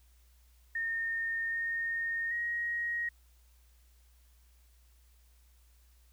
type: tone with pitch steps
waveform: sine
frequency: 1830 / 1841 / 1885 Hz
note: A#6 / A#6 / A#6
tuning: -32 / -22 / +19 cents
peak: -31 dBFS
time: 0.75-3.09 s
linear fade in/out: 5 ms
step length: 780 ms
effects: added 60 Hz sine -60 dBFS peak until 6.12 s + white hiss -70 dBFS RMS until 6.12 s